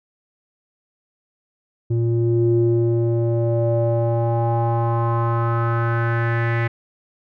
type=tone with low-pass filter sweep; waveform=square; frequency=116.54 Hz; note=A#2; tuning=in tune; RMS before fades=-19 dBFS; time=1.9-6.68 s; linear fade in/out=10 ms; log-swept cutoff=270 to 2000 Hz; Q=4.3; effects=none